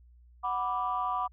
sine chord, B minor, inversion second, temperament equal, 740 / 987.8 / 1174.7 Hz, F#5 / B5 / D6, 0 / 0 / 0 cents, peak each -33 / -32 / -31 dBFS, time 0.43-1.28 s, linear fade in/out 20 ms, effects tanh soft clip ceiling -20 dBFS + added 60 Hz sine -54 dBFS peak until 1.32 s

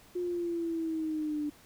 sine linear sweep, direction down, 358.3 to 293.7 Hz, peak -30 dBFS, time 0.15-1.5 s, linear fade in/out 10 ms, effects pink hiss -58 dBFS RMS until 1.65 s

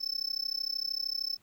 triangle tone with amplitude modulation, 5274 Hz, E8, in tune, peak -26 dBFS, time 0-1.37 s, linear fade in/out 20 ms, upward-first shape sine, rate 33.1 Hz, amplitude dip 100%, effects pink hiss -67 dBFS RMS until 1.42 s

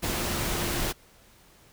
sine tone in noise, 347.5 Hz, F4, 9 cents flat, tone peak -38 dBFS, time 0.02-0.93 s, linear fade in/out 20 ms, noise pink, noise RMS -29 dBFS, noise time 0.02-0.93 s, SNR -12 dB, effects pink hiss -57 dBFS RMS until 1.72 s

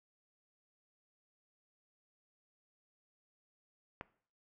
click, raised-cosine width 0.5 ms, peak -26 dBFS, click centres 4.011 s, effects noise-tail reverb RT60 0.5 s tail -19 dB re dry

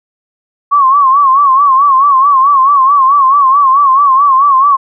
sine tone with vibrato, 1100 Hz, C#6, 14 cents flat, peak -4 dBFS, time 0.71-4.77 s, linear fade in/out 20 ms, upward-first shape sine, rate 4.6 Hz, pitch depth 99 cents each way, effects none

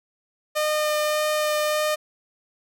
sawtooth tone with vibrato, 607 Hz, D#5, 43 cents flat, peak -17 dBFS, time 0.55-1.96 s, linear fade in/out 20 ms, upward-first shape sine, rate 1.7 Hz, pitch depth 8 cents each way, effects none

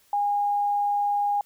sine tone, 817 Hz, G#5, 29 cents flat, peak -21 dBFS, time 0.13-1.41 s, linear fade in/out 2 ms, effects white hiss -61 dBFS RMS until 1.45 s

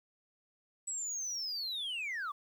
sine linear sweep, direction down, 7902 to 1100 Hz, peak -33 dBFS, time 0.87-2.32 s, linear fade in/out 10 ms, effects tanh soft clip ceiling -34 dBFS + 11-bit

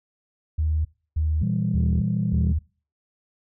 sine tone bursts, 77.78 Hz, D#2, in tune, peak -19 dBFS, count 4, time 0.58-2.59 s, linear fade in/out 10 ms, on 270 ms, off 310 ms
sine chord, E diminished, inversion second, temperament just, 118.67 / 164.81 / 197.78 Hz, Bb2 / E3 / G3, +31 / 0 / +16 cents, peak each -25 dBFS, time 1.41-2.53 s, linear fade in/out 10 ms
effects noise-tail reverb RT60 0.4 s tail -25 dB re dry + tanh soft clip ceiling -13 dBFS

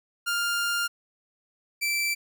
sawtooth tone pair in turn, 1402 / 2333 Hz, F6 / D7, +6 / -12 cents, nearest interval major sixth, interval 882 cents, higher second, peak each -21 dBFS, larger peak neither, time 0.26-0.88 / 1.81-2.15 s, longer first, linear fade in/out 20 ms, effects none

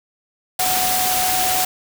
sine tone in noise, 740 Hz, F#5, in tune, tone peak -21 dBFS, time 0.59-1.65 s, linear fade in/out 5 ms, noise white, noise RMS -20 dBFS, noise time 0.59-1.65 s, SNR -4 dB, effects none

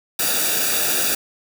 white noise with comb filter, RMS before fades -20 dBFS, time 0.19-1.15 s, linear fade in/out 5 ms, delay 0.95 ms, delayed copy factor -0.75, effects none

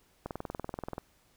click train, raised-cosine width 1 ms, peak -22 dBFS, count 16, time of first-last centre 0.26-0.981 s, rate 20.8 Hz, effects pink hiss -67 dBFS RMS until 1.36 s

